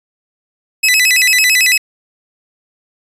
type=tone with vibrato; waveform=sawtooth; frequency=2262 Hz; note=C#7; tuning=34 cents sharp; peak=-5 dBFS; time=0.83-1.78 s; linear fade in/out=10 ms; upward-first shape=square; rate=9 Hz; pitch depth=220 cents each way; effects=resampled to 32000 Hz